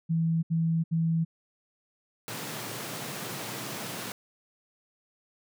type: tone bursts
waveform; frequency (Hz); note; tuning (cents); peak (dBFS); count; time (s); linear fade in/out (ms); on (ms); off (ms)
sine; 164; E3; -9; -23; 3; 0.09-1.25; 20; 340; 70
type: high-pass noise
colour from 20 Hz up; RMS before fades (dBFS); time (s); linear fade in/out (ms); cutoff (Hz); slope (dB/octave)
pink; -37; 2.28-4.12; 0; 110; 96
effects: none